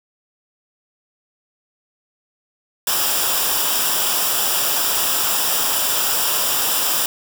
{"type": "noise with comb filter", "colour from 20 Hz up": "white", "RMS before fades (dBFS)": -19, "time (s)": [2.87, 7.06], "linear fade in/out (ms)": 2, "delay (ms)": 0.47, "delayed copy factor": -0.65, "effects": []}